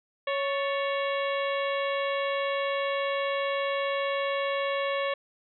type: harmonic tone with a mistuned harmonic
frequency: 555 Hz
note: C#5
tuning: 2 cents sharp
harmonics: 1 / 2 / 3 / 4 / 5 / 6 / 7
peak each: -28 / -33 / -36 / -37 / -39 / -40 / -47 dBFS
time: 0.27-5.14 s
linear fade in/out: 5 ms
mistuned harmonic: 3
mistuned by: +88 cents
effects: none